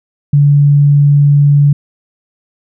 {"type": "tone", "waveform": "sine", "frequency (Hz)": 143.9, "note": "D3", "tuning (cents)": -35, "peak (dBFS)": -4, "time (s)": [0.33, 1.73], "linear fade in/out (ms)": 5, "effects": []}